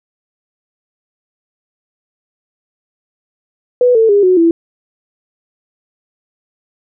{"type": "tone with pitch steps", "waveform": "sine", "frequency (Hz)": [493.9, 447.7, 405.8, 367.9, 333.5], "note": ["B4", "A4", "G#4", "F#4", "E4"], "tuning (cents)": [0, 30, -40, -10, 20], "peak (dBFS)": -6, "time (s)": [3.81, 4.51], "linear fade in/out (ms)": 2, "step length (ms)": 140, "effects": []}